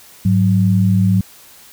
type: tone pair together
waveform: sine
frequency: 104.2 / 185.66 Hz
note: G#2 / F#3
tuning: +6 / +6 cents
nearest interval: minor seventh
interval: 1000 cents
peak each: -13 dBFS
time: 0.25-1.21 s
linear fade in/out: 5 ms
effects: white hiss -43 dBFS RMS until 1.72 s